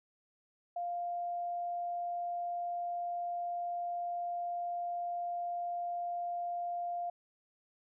sine tone, 699 Hz, F5, 1 cent sharp, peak -34 dBFS, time 0.76-7.1 s, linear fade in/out 5 ms, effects none

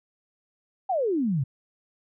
sine exponential sweep, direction down, 806 to 123.47 Hz, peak -22 dBFS, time 0.89-1.44 s, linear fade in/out 10 ms, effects none

